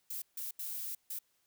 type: noise bursts at uneven times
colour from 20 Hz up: violet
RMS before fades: -40 dBFS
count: 4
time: 0.1-0.22 / 0.37-0.51 / 0.59-0.95 / 1.1-1.19 s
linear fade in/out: 5 ms
effects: white hiss -75 dBFS RMS until 1.46 s